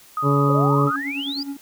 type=tone with vibrato; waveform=sine; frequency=1245 Hz; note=D#6; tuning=1 cent sharp; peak=-21 dBFS; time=0.17-0.96 s; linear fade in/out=2 ms; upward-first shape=sine; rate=13 Hz; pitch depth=10 cents each way
type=harmonic tone; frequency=141.8 Hz; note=C#3; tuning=40 cents sharp; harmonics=1 / 2 / 3 / 4 / 6 / 7 / 8; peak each=-18 / -22 / -23 / -28 / -34 / -33 / -32 dBFS; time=0.22-0.91 s; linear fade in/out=50 ms
type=exponential sweep; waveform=sine; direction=up; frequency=510 to 4978 Hz; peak=-26 dBFS; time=0.49-1.43 s; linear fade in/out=2 ms
type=tone with tremolo; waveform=triangle; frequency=279.5 Hz; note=C#4; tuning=14 cents sharp; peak=-23 dBFS; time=0.85-1.57 s; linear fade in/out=5 ms; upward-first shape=sine; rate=9.6 Hz; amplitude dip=65%
effects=white hiss -49 dBFS RMS until 1.61 s